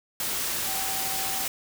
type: tone in noise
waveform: sine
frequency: 771 Hz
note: G5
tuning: 29 cents flat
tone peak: -36 dBFS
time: 0.67-1.45 s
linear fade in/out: 2 ms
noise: white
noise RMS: -29 dBFS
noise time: 0.2-1.48 s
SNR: -10 dB
effects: none